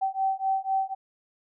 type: beating tone pair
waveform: sine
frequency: 769 / 773 Hz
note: G5 / G5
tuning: -33 / -24 cents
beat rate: 4 Hz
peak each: -27 / -27 dBFS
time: 0.01-0.95 s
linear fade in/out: 20 ms
effects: none